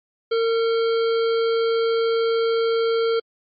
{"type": "harmonic tone with a mistuned harmonic", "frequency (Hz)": 456.7, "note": "A#4", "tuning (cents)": -36, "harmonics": [1, 3, 5, 7, 9, 10], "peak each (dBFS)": [-18, -29, -38, -35, -41, -39], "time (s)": [0.31, 3.2], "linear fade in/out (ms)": 10, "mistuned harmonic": 5, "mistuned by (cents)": -45, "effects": ["AAC 64 kbps"]}